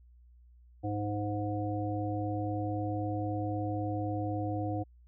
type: harmonic tone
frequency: 103.83 Hz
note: G#2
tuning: in tune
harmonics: 1 / 3 / 5 / 7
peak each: -34 / -35 / -40 / -38 dBFS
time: 0.83-4.84 s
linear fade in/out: 20 ms
effects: added 60 Hz sine -55 dBFS peak until 5.07 s